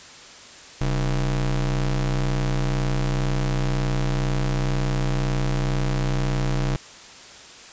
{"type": "ring-modulated tone", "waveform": "square", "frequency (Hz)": 82.41, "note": "E2", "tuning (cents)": 0, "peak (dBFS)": -18, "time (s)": [0.81, 6.76], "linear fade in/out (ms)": 0, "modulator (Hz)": 51.4, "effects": ["white hiss -43 dBFS RMS until 7.72 s", "resampled to 16000 Hz"]}